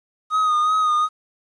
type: tone with vibrato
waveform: triangle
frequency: 1244.5 Hz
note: D#6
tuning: in tune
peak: -14 dBFS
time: 0.3-1.09 s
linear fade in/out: 50 ms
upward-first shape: sine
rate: 2.7 Hz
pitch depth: 37 cents each way
effects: resampled to 22050 Hz + 9-bit